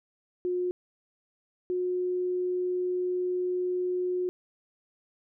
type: tone pair in turn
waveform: sine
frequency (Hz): 359.7 / 362.2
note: F#4 / F#4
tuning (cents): -49 / -37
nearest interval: unison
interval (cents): 12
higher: second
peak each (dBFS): -26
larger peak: neither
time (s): 0.45-0.71 / 1.7-4.29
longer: second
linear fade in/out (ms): 0
effects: none